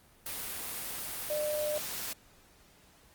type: tone in noise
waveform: sine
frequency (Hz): 600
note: D5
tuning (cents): +37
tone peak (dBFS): -30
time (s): 1.3-1.78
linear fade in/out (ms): 2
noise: white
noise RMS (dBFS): -38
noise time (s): 0.26-2.13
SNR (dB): +5
effects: pink hiss -61 dBFS RMS until 3.14 s + Opus 32 kbps